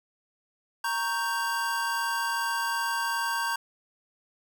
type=chord; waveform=square; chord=G diminished; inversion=first; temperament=equal; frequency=932.3 / 1108.7 / 1568 Hz; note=Bb5 / Db6 / G6; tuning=0 / 0 / 0 cents; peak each=-31 / -35 / -31 dBFS; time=0.84-3.56 s; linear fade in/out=5 ms; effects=none